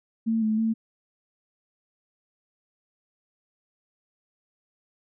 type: tone with pitch steps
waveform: sine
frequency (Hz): 225 / 217.2 / 223.6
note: A3 / A3 / A3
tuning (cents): +39 / -22 / +28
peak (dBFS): -21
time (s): 0.26-0.74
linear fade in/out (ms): 20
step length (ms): 160
effects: none